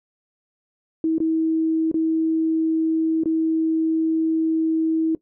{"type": "tone with dropouts", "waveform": "sine", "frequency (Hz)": 321.5, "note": "E4", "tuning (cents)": -43, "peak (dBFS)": -17, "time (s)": [1.04, 5.15], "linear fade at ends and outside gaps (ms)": 2, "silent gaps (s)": [[1.182, 1.202], [1.915, 1.942], [3.236, 3.257]], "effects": ["noise-tail reverb RT60 0.1 s tail -18 dB re dry"]}